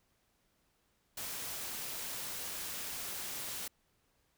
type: noise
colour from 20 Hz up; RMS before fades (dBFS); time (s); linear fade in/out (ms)
white; -41; 1.17-3.68; 5
effects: pink hiss -75 dBFS RMS until 4.37 s